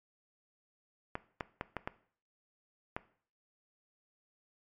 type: clicks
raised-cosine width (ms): 0.5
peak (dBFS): -20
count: 6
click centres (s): 1.154 / 1.408 / 1.611 / 1.767 / 1.875 / 2.965
effects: noise-tail reverb RT60 0.5 s tail -17 dB re dry + MP3 64 kbps